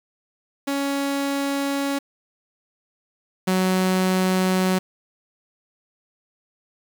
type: tone pair in turn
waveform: sawtooth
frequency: 278.9 / 186.14 Hz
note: C#4 / F#3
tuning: +11 / +11 cents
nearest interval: perfect fifth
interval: 700 cents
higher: first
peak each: -18 / -14 dBFS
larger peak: second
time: 0.67-1.99 / 3.47-4.79 s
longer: neither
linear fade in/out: 10 ms
effects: 7-bit